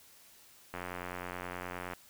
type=click train; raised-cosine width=0.5 ms; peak=-24 dBFS; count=108; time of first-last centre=0.74-1.934 s; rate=89.6 Hz; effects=white hiss -59 dBFS RMS until 2.09 s